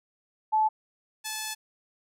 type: tone pair in turn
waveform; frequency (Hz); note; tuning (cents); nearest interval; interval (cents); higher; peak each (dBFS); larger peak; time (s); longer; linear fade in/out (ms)
sine / 5% pulse; 867 / 867; A5 / A5; -26 / -26; unison; 0; neither; -20; neither; 0.52-0.69 / 1.24-1.55; second; 20
effects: none